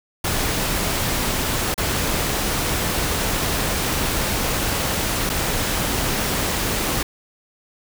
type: noise with dropouts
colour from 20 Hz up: pink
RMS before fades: -22 dBFS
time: 0.24-7.03 s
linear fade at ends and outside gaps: 5 ms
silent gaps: 1.743-1.778 / 5.294-5.298 s
effects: none